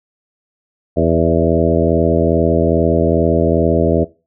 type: harmonic tone with a mistuned harmonic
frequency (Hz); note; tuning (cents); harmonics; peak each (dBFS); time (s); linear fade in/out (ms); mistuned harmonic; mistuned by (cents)
82.41; E2; 0; 1 / 2 / 3 / 4 / 5 / 6 / 7 / 8; -19 / -19 / -19 / -19 / -19 / -19 / -19 / -19; 0.96-4.05; 20; 7; +22
effects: noise-tail reverb RT60 0.3 s tail -20 dB re dry